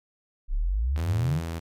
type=exponential sweep; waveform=sine; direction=up; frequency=30.87 to 167.9 Hz; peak=-22 dBFS; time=0.48-1.41 s; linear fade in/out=50 ms
type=tone; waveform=sawtooth; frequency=83 Hz; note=E2; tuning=12 cents sharp; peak=-26 dBFS; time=0.96-1.6 s; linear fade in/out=20 ms
type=clicks; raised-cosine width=0.3 ms; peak=-25 dBFS; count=2; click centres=0.962 / 0.998 s
effects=MP3 96 kbps